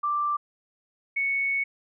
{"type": "tone pair in turn", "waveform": "sine", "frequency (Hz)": [1177, 2216], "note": ["D6", "C#7"], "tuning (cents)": [3, -1], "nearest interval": "major seventh", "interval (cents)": 1096, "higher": "second", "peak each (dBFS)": -23, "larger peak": "neither", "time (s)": [[0.03, 0.37], [1.16, 1.64]], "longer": "second", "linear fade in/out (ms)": 10, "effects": []}